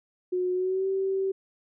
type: tone with pitch glide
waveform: sine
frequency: 363.7 to 385.3 Hz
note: F#4 to G4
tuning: -30 to -30 cents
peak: -24 dBFS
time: 0.32-1.32 s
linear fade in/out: 10 ms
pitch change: +100 cents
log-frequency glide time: 0.53-0.87 s
effects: none